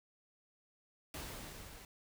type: noise with level ramp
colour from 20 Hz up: pink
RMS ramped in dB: -44 to -54 dBFS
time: 1.14-1.85 s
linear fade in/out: 2 ms
effects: none